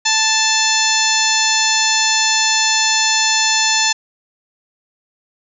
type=harmonic tone with a mistuned harmonic; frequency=880 Hz; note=A5; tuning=in tune; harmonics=1 / 2 / 3 / 4 / 5 / 6 / 7 / 8; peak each=-21 / -21 / -21 / -21 / -21 / -21 / -21 / -21 dBFS; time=0.05-3.93 s; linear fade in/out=10 ms; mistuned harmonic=5; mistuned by=-52 cents; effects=none